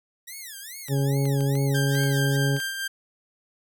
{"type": "tone with vibrato", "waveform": "5% pulse", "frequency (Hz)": 1864.7, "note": "A#6", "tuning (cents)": 0, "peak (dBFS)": -27, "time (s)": [0.27, 2.37], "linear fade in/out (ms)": 10, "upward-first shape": "sine", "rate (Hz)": 2.4, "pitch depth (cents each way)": 290}
{"type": "harmonic tone", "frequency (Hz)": 138.59, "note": "C#3", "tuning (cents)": 0, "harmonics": [1, 2, 3, 4, 6], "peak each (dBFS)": [-21, -30, -30, -35, -40], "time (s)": [0.88, 2.6], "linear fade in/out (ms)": 50}
{"type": "clicks", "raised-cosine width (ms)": 0.2, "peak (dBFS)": -24, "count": 8, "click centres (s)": [0.884, 1.255, 1.407, 1.554, 1.952, 2.036, 2.566, 2.602]}
{"type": "tone with tremolo", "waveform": "sawtooth", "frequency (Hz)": 1584, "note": "G6", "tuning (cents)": 18, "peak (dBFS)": -23, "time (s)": [1.74, 2.88], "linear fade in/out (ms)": 10, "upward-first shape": "sine", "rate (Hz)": 4.7, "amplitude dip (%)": 40}
{"effects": []}